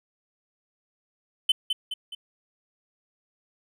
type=tone with echo; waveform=triangle; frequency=3053 Hz; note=G7; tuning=46 cents flat; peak=-15 dBFS; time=1.49-1.52 s; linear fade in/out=5 ms; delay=210 ms; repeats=3; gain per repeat=-6 dB; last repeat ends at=2.15 s; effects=none